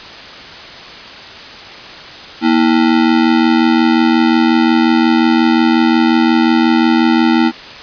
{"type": "ring-modulated tone", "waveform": "square", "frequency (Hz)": 280, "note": "C#4", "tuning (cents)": 18, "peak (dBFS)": -6, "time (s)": [2.41, 7.52], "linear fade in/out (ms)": 50, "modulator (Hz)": 42.8, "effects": ["white hiss -31 dBFS RMS until 7.82 s", "resampled to 11025 Hz"]}